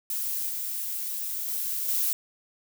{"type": "noise with level steps", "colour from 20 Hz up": "violet", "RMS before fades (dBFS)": [-30, -32, -30, -26], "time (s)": [0.1, 2.13], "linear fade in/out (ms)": 2, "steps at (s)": [0.49, 1.48, 1.88], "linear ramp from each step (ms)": 2, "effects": []}